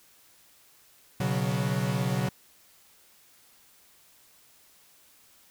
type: chord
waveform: 45% pulse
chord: B suspended second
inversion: none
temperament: equal with one note detuned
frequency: 123.47 / 140.69 / 185 Hz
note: B2 / C#3 / F#3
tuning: 0 / +26 / 0 cents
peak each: -30 dBFS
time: 1.2-2.29 s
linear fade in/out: 5 ms
effects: white hiss -59 dBFS RMS until 5.5 s